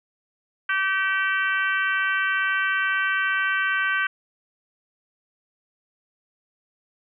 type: harmonic tone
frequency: 385.4 Hz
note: G4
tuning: 29 cents flat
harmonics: 3 / 4 / 5 / 6 / 7 / 8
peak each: -29 / -22 / -30 / -32 / -33 / -36 dBFS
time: 0.69-4.07 s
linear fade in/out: 5 ms
effects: none